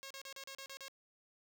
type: tone bursts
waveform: 5% pulse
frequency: 543 Hz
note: C#5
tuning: 36 cents flat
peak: -35 dBFS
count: 8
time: 0.03-0.882 s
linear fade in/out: 0 ms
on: 75 ms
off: 36 ms
effects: none